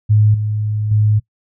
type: tone with level steps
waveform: sine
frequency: 106.3 Hz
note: G#2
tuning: 41 cents sharp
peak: -8 / -16 / -10 dBFS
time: 0.09-1.2 s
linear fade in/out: 20 ms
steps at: 0.34 / 0.91 s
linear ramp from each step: 5 ms
effects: noise-tail reverb RT60 0.1 s tail -21 dB re dry